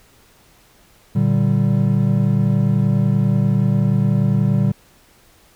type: chord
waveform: triangle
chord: G minor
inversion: first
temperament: equal with one note detuned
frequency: 116.54 / 146.83 / 193.41 Hz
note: Bb2 / D3 / G3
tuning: 0 / 0 / -23 cents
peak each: -16 dBFS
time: 1.15-4.72 s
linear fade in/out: 10 ms
effects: pink hiss -52 dBFS RMS until 5.55 s